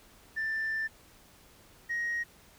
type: tone pair in turn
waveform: sine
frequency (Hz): 1775 / 1880.5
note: A6 / A#6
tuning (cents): +15 / +15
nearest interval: minor second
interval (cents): 100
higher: second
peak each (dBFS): -28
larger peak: neither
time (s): 0.36-0.88 / 1.89-2.24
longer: first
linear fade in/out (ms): 20
effects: tanh soft clip ceiling -27 dBFS + pink hiss -58 dBFS RMS until 2.58 s